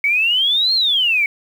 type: exponential two-way sweep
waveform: sine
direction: up then down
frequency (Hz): 2217 to 4300 to 2217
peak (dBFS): -13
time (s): 0.04-1.26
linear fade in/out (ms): 2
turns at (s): 0.74
effects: 7-bit